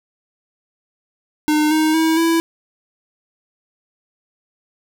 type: tone with pitch steps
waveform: square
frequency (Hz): 303.7 / 312.4 / 321.4 / 330.6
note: D#4 / D#4 / E4 / E4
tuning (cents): -42 / +7 / -44 / +5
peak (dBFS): -14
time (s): 1.48-2.4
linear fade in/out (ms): 0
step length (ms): 230
effects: none